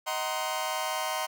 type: chord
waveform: sawtooth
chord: C half-diminished seventh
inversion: first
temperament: just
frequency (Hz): 627.9 / 753.5 / 941.9 / 1046.5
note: Eb5 / Gb5 / Bb5 / C6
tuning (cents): +16 / +31 / +18 / 0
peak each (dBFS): -31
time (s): 0.06-1.27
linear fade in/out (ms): 20
effects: none